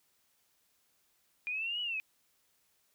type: linear two-way sweep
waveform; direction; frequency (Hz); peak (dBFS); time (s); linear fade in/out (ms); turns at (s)
sine; up then down; 2412 to 2960 to 2489; -33; 1.47-2; 0; 1.81
effects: white hiss -73 dBFS RMS until 2.94 s